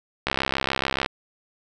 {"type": "click train", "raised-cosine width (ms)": 0.3, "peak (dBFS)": -6, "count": 54, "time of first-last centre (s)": [0.27, 1.061], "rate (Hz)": 67, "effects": []}